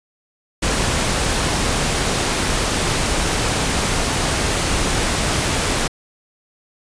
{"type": "noise", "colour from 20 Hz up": "pink", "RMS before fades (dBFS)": -19, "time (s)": [0.62, 5.88], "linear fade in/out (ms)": 10, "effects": ["resampled to 22050 Hz"]}